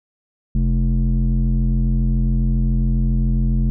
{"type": "tone with low-pass filter", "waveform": "square", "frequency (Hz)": 43.65, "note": "F1", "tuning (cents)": 0, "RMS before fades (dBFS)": -17, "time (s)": [0.55, 3.7], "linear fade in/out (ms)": 0, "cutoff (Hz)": 190, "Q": 4, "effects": []}